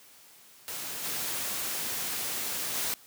white noise with level steps, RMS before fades -37 / -33 / -31 dBFS, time 0.68-2.94 s, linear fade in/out 0 ms, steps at 1.03 / 2.74 s, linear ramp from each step 20 ms, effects white hiss -55 dBFS RMS until 3.06 s + high-pass 100 Hz 12 dB/octave

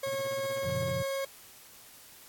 40% pulse tone, 545 Hz, C#5, 29 cents flat, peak -30 dBFS, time 0.03-1.25 s, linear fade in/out 5 ms
sawtooth tone with tremolo, 121.3 Hz, B2, 31 cents flat, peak -37 dBFS, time 0.06-0.94 s, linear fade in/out 10 ms, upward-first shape sine, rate 16 Hz, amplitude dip 100%
triangle chord, Gb major seventh, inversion none, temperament equal, 92.5 / 116.54 / 138.59 / 174.61 Hz, Gb2 / Bb2 / Db3 / F3, 0 / 0 / 0 / 0 cents, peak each -38 / -36 / -36 / -37 dBFS, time 0.64-1.03 s, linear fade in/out 10 ms
effects white hiss -53 dBFS RMS until 2.28 s + AAC 64 kbps

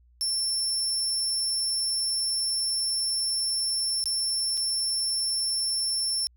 30% pulse tone with dropouts, 5390 Hz, E8, 38 cents sharp, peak -21 dBFS, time 0.21-6.27 s, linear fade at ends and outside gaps 0 ms, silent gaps 4.04-4.057 / 4.571-4.575 s, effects added 60 Hz sine -56 dBFS peak until 6.36 s

